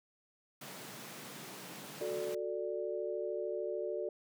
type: high-pass noise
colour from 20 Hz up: pink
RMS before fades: -48 dBFS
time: 0.61-2.35 s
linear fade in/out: 5 ms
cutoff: 130 Hz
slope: 48 dB/octave
type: chord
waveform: sine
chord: D major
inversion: first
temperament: just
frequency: 367.1 / 440.5 / 587.3 Hz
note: F#4 / A4 / D5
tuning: -14 / +2 / 0 cents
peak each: -39 dBFS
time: 2.01-4.09 s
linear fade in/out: 2 ms
effects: none